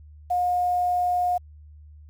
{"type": "tone with quantisation", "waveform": "sine", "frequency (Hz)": 716, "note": "F5", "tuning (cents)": 43, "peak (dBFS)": -20, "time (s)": [0.3, 1.38], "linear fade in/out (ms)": 10, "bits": 8, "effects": ["added 75 Hz sine -44 dBFS peak until 2.09 s"]}